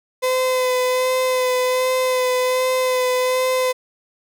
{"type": "tone with vibrato", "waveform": "35% pulse", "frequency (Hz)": 509, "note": "C5", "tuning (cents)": -48, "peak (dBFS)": -15, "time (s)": [0.22, 3.73], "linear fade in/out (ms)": 20, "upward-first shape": "sine", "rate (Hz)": 1.3, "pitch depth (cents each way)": 17, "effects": []}